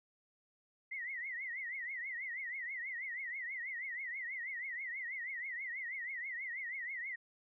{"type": "tone with vibrato", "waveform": "sine", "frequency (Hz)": 2012, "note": "B6", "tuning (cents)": 32, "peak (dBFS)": -39, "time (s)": [0.91, 7.16], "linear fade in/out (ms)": 10, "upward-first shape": "triangle", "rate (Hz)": 6.2, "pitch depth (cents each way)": 170, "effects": []}